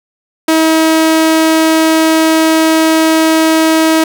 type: tone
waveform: sawtooth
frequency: 320 Hz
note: D#4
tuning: 49 cents sharp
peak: -3 dBFS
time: 0.48-4.04 s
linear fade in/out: 5 ms
effects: none